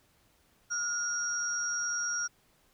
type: tone pair together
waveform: sine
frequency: 1414 / 5662 Hz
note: F6 / F8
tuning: +21 / +23 cents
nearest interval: 2 octaves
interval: 2402 cents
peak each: -33 / -32 dBFS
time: 0.7-2.28 s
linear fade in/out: 20 ms
effects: pink hiss -67 dBFS RMS until 2.73 s